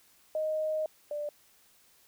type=tone pair in turn; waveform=sine; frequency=622.3 / 590.4 Hz; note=D#5 / D5; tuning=0 / +9 cents; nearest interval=minor second; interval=91 cents; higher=first; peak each=-28 / -32 dBFS; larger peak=first; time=0.35-0.86 / 1.11-1.29 s; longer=first; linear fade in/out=2 ms; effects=white hiss -63 dBFS RMS until 2.07 s